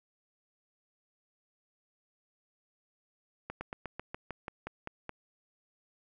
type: slowing click train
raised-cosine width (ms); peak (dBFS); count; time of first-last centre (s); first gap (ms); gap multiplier
0.5; -23; 11; 3.5-5.094; 110; 1.08
effects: none